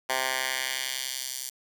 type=tone with high-pass filter sweep; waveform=10% pulse; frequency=130.81 Hz; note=C3; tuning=in tune; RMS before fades=-31 dBFS; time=0.09-1.5 s; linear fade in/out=10 ms; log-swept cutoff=930 to 6400 Hz; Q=0.96; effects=8-bit